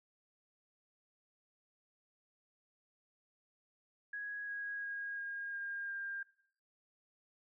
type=tone with pitch steps; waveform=sine; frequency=1661.2 / 1648.8 / 1636.4 / 1624.2 / 1612 / 1600 Hz; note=G#6 / G#6 / G#6 / G#6 / G6 / G6; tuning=0 / -13 / -26 / -39 / +48 / +35 cents; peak=-39 dBFS; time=4.13-6.23 s; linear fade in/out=5 ms; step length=350 ms; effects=noise-tail reverb RT60 0.6 s tail -17 dB re dry